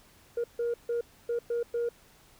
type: tone bursts at uneven times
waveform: sine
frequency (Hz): 472.6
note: A#4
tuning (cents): +24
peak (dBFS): -25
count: 6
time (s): 0.37-0.44 / 0.59-0.74 / 0.89-1.01 / 1.29-1.39 / 1.5-1.63 / 1.74-1.89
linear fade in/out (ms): 5
effects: tanh soft clip ceiling -25 dBFS + pink hiss -59 dBFS RMS until 2.39 s